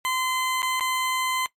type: tone with dropouts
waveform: 20% pulse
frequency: 1029 Hz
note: C6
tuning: 29 cents flat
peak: -18 dBFS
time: 0.05-1.46 s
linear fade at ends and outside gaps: 0 ms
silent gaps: 0.62-0.629 / 0.797-0.808 s
effects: noise-tail reverb RT60 0.1 s tail -19 dB re dry + MP3 64 kbps